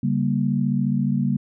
sine chord, G diminished, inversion second, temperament just, 141.12 / 196 / 235.2 Hz, Db3 / G3 / Bb3, +31 / 0 / +16 cents, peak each -23 dBFS, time 0.03-1.37 s, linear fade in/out 5 ms, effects none

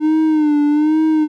triangle tone with vibrato, 303.9 Hz, D#4, 41 cents flat, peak -9 dBFS, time 0-1.28 s, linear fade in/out 50 ms, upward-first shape sine, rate 1.2 Hz, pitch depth 66 cents each way, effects none

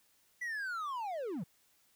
triangle linear sweep, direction down, 1990 to 139.3 Hz, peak -34 dBFS, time 0.41-1.44 s, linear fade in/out 10 ms, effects white hiss -70 dBFS RMS until 1.95 s

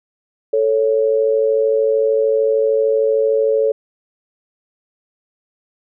sine tone pair together, 441.2 / 554.4 Hz, A4 / C#5, +5 / 0 cents, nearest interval major third, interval 395 cents, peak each -14 / -17 dBFS, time 0.53-3.72 s, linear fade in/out 5 ms, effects none

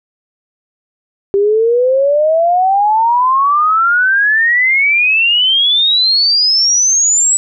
sine exponential sweep, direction up, 392 to 7890 Hz, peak -8 dBFS, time 1.34-7.37 s, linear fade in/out 0 ms, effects none

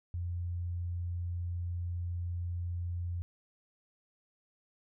sine tone, 87.31 Hz, F2, in tune, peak -33 dBFS, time 0.14-3.22 s, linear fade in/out 0 ms, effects none

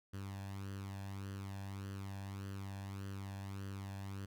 sawtooth tone with flanger, 98 Hz, G2, in tune, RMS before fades -45 dBFS, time 0.13-4.26 s, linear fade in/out 10 ms, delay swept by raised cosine 0.65 to 1.19 ms, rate 1.7 Hz, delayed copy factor +0.65, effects none

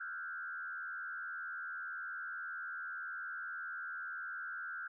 sine tone with frequency modulation, 1480 Hz, F#6, in tune, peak -40 dBFS, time 0-4.88 s, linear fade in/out 10 ms, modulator 80.9 Hz, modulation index 1.5, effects none

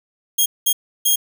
5% pulse tone bursts at uneven times, 3248 Hz, G#7, 39 cents flat, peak -5 dBFS, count 3, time 0.38-0.46 / 0.66-0.73 / 1.05-1.16 s, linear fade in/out 10 ms, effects none

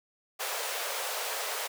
pink high-pass noise, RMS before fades -34 dBFS, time 0.39-1.68 s, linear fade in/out 20 ms, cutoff 450 Hz, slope 48 dB/octave, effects none

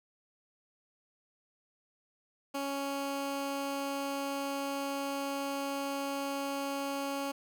15% pulse tone, 277.9 Hz, C#4, 4 cents sharp, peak -27 dBFS, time 2.54-7.32 s, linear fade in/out 10 ms, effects none

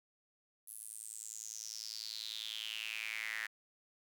sawtooth tone with high-pass filter sweep, 110 Hz, A2, in tune, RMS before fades -44 dBFS, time 0.67-3.47 s, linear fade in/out 10 ms, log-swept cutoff 11000 to 1800 Hz, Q 6.4, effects none

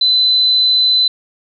sine tone, 4023 Hz, B7, 31 cents sharp, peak -9 dBFS, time 0.01-1.08 s, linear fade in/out 5 ms, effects none

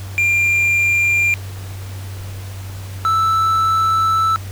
triangle tone pair in turn, 2389 / 1318.1 Hz, D7 / E6, +29 / -1 cents, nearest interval minor seventh, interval 1030 cents, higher first, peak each -11 dBFS, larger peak neither, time 0.18-1.34 / 3.05-4.36 s, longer second, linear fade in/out 0 ms, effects added 96 Hz sine -27 dBFS peak until 4.51 s + pink hiss -38 dBFS RMS until 4.51 s

